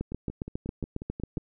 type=two click trains; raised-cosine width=3 ms; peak=-24 / -18 dBFS; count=8 / 11; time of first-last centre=0.12-1.379 / 0.01-1.372 s; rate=5.56 / 7.34 Hz; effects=none